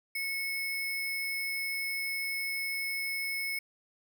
sine tone with sample-and-hold, 2194 Hz, C#7, 18 cents flat, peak -31 dBFS, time 0.15-3.59 s, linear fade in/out 5 ms, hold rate 7350 Hz, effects none

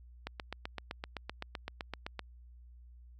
click train, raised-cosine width 0.3 ms, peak -22 dBFS, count 16, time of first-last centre 0.27-2.193 s, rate 7.8 Hz, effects added 60 Hz sine -52 dBFS peak until 3.19 s

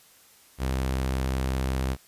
sawtooth tone, 65.41 Hz, C2, in tune, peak -21 dBFS, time 0.58-1.97 s, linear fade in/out 50 ms, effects white hiss -56 dBFS RMS until 2.07 s + resampled to 32000 Hz

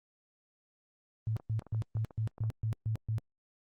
sine tone bursts, 110 Hz, A2, in tune, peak -29 dBFS, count 9, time 1.27-3.183 s, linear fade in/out 0 ms, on 97 ms, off 130 ms
clicks, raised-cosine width 1 ms, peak -35 dBFS, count 9, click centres 1.362 / 1.399 / 1.621 / 1.667 / 1.747 / 1.969 / 2.108 / 2.381 / 2.437 s
effects Opus 24 kbps

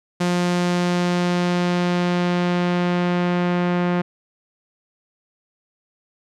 sawtooth tone with low-pass filter sweep, 176.8 Hz, F3, 22 cents sharp, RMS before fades -20 dBFS, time 0.2-4.02 s, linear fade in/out 10 ms, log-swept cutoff 7600 to 2200 Hz, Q 0.83, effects none

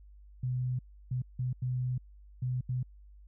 sine tone bursts at uneven times, 126.3 Hz, B2, 39 cents sharp, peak -29 dBFS, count 6, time 0.43-0.79 / 1.11-1.22 / 1.39-1.53 / 1.62-1.98 / 2.42-2.61 / 2.69-2.83 s, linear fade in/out 5 ms, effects added 50 Hz sine -51 dBFS peak until 3.27 s

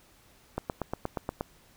click train, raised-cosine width 1 ms, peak -16 dBFS, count 8, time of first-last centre 0.58-1.409 s, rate 8.44 Hz, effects pink hiss -60 dBFS RMS until 1.76 s

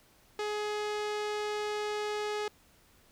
sawtooth tone with low-pass filter, 420 Hz, G#4, 19 cents sharp, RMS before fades -34 dBFS, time 0.39-2.48 s, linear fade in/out 2 ms, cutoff 5800 Hz, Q 0.86, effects pink hiss -63 dBFS RMS until 3.11 s

